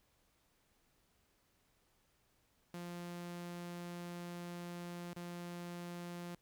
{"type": "tone with dropouts", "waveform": "sawtooth", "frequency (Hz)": 174.3, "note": "F3", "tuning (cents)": -3, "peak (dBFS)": -40, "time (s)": [2.74, 6.35], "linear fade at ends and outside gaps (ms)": 2, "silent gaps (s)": [5.133, 5.163], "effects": ["pink hiss -75 dBFS RMS until 6.41 s"]}